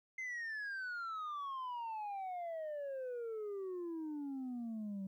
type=exponential sweep; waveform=sine; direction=down; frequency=2087 to 189.2 Hz; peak=-37 dBFS; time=0.18-5.07 s; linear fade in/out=5 ms; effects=tanh soft clip ceiling -39 dBFS + 13-bit